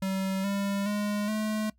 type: tone with pitch steps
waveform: square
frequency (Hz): 191.5 / 199.06 / 206.9 / 215.1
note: G3 / G3 / G#3 / A3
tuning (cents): -40 / +27 / -6 / -39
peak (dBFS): -28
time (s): 0.02-1.7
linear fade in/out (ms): 5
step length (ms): 420
effects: noise-tail reverb RT60 0.1 s tail -20 dB re dry + added 60 Hz sine -62 dBFS peak until 1.78 s